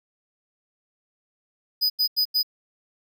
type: tone bursts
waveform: square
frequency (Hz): 4978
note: D#8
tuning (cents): 0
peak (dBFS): -19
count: 4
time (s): 1.81-2.431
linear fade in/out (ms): 20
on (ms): 90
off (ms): 87
effects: none